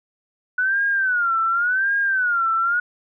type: tone with vibrato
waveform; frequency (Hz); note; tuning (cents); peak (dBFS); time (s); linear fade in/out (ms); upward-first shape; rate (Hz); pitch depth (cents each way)
sine; 1472; F#6; -9; -17; 0.58-2.8; 5; sine; 0.9; 170
effects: none